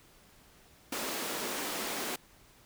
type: high-pass noise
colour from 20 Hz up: pink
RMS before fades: -36 dBFS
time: 0.92-2.16 s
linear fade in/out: 5 ms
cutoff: 230 Hz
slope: 24 dB/octave
effects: pink hiss -60 dBFS RMS until 2.65 s